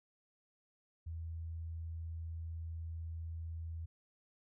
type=tone; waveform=sine; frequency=82.1 Hz; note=E2; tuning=6 cents flat; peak=-40 dBFS; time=1.06-3.86 s; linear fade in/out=10 ms; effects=none